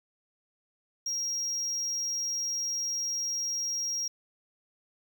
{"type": "tone", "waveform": "triangle", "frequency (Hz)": 5620, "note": "F8", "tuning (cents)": 10, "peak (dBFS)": -28, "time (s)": [1.06, 4.08], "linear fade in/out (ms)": 5, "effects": ["9-bit"]}